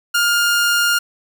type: tone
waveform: sawtooth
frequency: 1411 Hz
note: F6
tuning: 17 cents sharp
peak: -10 dBFS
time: 0.14-0.99 s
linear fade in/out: 10 ms
effects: none